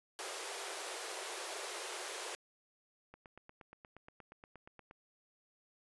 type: high-pass noise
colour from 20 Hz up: pink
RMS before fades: -43 dBFS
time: 0.19-2.35 s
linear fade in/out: 0 ms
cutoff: 350 Hz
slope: 96 dB/octave
type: click train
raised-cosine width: 0.5 ms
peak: -38 dBFS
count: 16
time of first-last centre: 3.14-4.911 s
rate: 8.47 Hz
effects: resampled to 24000 Hz